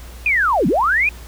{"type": "linear two-way sweep", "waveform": "sine", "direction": "down then up", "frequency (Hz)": [2524, 146.83, 2524], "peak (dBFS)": -13, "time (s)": [0.26, 1.09], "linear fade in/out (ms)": 2, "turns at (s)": 0.67, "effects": ["added 60 Hz sine -34 dBFS peak until 1.27 s", "pink hiss -42 dBFS RMS until 1.27 s"]}